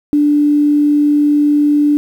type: tone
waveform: sine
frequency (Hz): 293.7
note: D4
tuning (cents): 0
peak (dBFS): -8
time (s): 0.13-1.97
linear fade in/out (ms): 0
effects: 7-bit